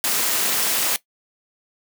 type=noise with amplitude modulation; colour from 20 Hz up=white; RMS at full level=-18 dBFS; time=0.04-0.96 s; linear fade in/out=0 ms; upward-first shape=sine; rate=259 Hz; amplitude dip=65%; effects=noise-tail reverb RT60 0.1 s tail -17 dB re dry + high-pass 200 Hz 12 dB/octave